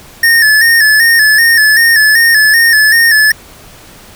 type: tone with vibrato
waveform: square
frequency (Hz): 1783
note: A6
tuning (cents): +22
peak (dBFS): -5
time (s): 0.23-3.32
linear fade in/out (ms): 5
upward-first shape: square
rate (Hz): 2.6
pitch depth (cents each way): 56
effects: pink hiss -36 dBFS RMS until 4.15 s